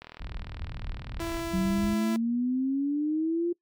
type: click train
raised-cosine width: 0.3 ms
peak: -26 dBFS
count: 56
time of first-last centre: 0.02-1.395 s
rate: 40 Hz
type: low-pass noise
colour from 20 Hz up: pink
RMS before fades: -37 dBFS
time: 0.2-1.94 s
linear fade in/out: 5 ms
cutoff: 110 Hz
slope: 12 dB/octave
type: tone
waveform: sawtooth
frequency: 334.1 Hz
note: E4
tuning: 23 cents sharp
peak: -27 dBFS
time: 1.2-2.16 s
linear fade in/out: 0 ms
type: exponential sweep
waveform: sine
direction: up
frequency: 185 to 350.7 Hz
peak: -24 dBFS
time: 1.53-3.53 s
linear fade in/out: 10 ms
effects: noise-tail reverb RT60 0.1 s tail -23 dB re dry + MP3 96 kbps